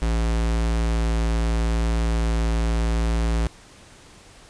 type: tone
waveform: square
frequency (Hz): 56.3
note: A1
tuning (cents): +40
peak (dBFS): -20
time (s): 0.02-3.47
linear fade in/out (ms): 0
effects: pink hiss -48 dBFS RMS until 4.49 s + resampled to 22050 Hz